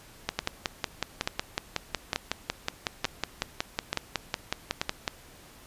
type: two click trains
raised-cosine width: 0.2 ms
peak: -9 / -9 dBFS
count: 27 / 6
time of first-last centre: 0.29-5.078 / 0.39-4.815 s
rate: 5.43 / 1.13 Hz
effects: pink hiss -52 dBFS RMS until 5.66 s + resampled to 32000 Hz